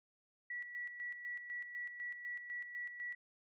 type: tone with tremolo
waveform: sine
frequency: 1943 Hz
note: B6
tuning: 29 cents flat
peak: -40 dBFS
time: 0.5-3.15 s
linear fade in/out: 5 ms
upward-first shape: square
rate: 4 Hz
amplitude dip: 55%
effects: none